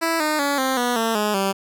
10% pulse tone with pitch steps, 329.6 / 305.8 / 283.6 / 263.1 / 244.1 / 226.4 / 210 / 194.85 Hz, E4 / D#4 / C#4 / C4 / B3 / A3 / G#3 / G3, 0 / -30 / +40 / +10 / -20 / +50 / +19 / -10 cents, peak -11 dBFS, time 0.01-1.53 s, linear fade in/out 20 ms, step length 190 ms, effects none

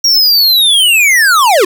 square linear sweep, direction down, 5660 to 335.1 Hz, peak -6 dBFS, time 0.04-1.65 s, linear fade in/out 5 ms, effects none

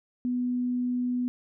sine tone, 247.4 Hz, B3, 3 cents sharp, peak -25 dBFS, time 0.25-1.28 s, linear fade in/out 0 ms, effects none

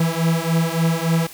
45% pulse beating tone pair, 163 / 166.5 Hz, E3 / E3, -19 / +18 cents, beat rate 3.5 Hz, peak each -20 dBFS, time 0-1.27 s, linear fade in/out 5 ms, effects white hiss -40 dBFS RMS until 1.33 s

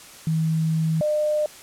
sine tone pair in turn, 160 / 604.1 Hz, D#3 / D5, +49 / +49 cents, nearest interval octave + major seventh, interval 2300 cents, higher second, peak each -19 dBFS, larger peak neither, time 0.27-1.01 / 1.01-1.46 s, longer first, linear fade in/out 2 ms, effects white hiss -44 dBFS RMS until 1.62 s + low-pass 11000 Hz 12 dB/octave

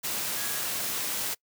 sine tone in noise, 1659 Hz, G#6, 2 cents flat, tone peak -41 dBFS, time 0.36-0.61 s, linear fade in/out 20 ms, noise white, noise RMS -31 dBFS, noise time 0.03-1.35 s, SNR -13 dB, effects noise-tail reverb RT60 0.1 s tail -25 dB re dry + high-pass 100 Hz 12 dB/octave

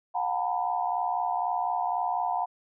sine tone cluster, 719 / 783 / 903 / 985 Hz, F#5 / G5 / A5 / B5, -50 / -2 / +45 / -5 cents, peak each -29 / -33 / -31 / -33 dBFS, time 0.14-2.46 s, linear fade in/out 20 ms, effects none

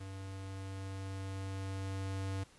square tone with level ramp, 96.5 Hz, G2, 27 cents flat, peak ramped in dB -44 to -36 dBFS, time 0-2.44 s, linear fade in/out 10 ms, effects pink hiss -62 dBFS RMS until 2.58 s + resampled to 24000 Hz

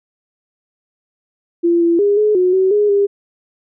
sine tone with pitch steps, 341.8 / 338.4 / 407 / 423.7 / 364.5 / 378 / 415.7 / 402.3 Hz, F4 / E4 / G#4 / G#4 / F#4 / F#4 / G#4 / G4, -37 / +45 / -35 / +35 / -26 / +37 / +2 / +45 cents, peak -10 dBFS, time 1.63-3.07 s, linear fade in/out 20 ms, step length 180 ms, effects none

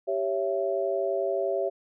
sine chord, C# diminished, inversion second, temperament equal with one note detuned, 392 / 554.4 / 665.8 Hz, G4 / C#5 / E5, 0 / 0 / +17 cents, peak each -29 dBFS, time 0.07-1.7 s, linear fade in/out 20 ms, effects none

